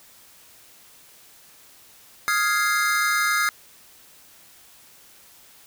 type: chord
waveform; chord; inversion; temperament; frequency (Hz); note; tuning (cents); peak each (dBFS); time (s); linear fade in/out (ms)
square; F minor seventh; third; equal with one note detuned; 1249.6 / 1396.9 / 1661.2 / 2093; Eb6 / F6 / Ab6 / C7; +7 / 0 / 0 / 0; -26; 2.28-3.49; 0
effects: white hiss -51 dBFS RMS until 5.66 s